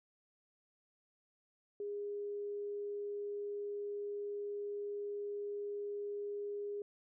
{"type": "tone", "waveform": "sine", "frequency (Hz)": 409.3, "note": "G#4", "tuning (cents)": -25, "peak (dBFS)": -38, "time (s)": [1.8, 6.82], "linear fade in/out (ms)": 2, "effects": []}